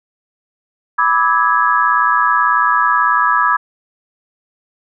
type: chord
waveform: sine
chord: E dominant seventh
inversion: second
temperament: equal with one note detuned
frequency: 987.8 / 1174.7 / 1292.9 / 1661.2 Hz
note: B5 / D6 / E6 / G#6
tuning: 0 / 0 / -34 / 0 cents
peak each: -16 dBFS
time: 0.98-3.57 s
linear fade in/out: 10 ms
effects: none